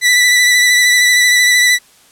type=tone with vibrato; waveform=sawtooth; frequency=1975.5 Hz; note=B6; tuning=in tune; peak=-4 dBFS; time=0.01-1.79 s; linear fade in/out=50 ms; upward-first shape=sine; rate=13 Hz; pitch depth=22 cents each way; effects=white hiss -47 dBFS RMS until 2.11 s + low-pass 11000 Hz 12 dB/octave